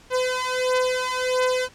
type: beating tone pair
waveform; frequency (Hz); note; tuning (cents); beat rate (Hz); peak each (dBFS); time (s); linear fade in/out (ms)
sawtooth; 507 / 508.5; B4 / C5; +45 / -50; 1.5; -20; 0.1-1.69; 50
effects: pink hiss -51 dBFS RMS until 1.74 s + low-pass 8000 Hz 12 dB/octave